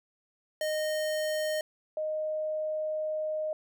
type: tone pair in turn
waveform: square / sine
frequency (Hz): 617 / 619.4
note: D#5 / D#5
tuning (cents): -15 / -8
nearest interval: unison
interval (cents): 7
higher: second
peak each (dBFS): -29 / -29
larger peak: neither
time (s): 0.61-1.61 / 1.97-3.53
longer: second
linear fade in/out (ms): 2
effects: none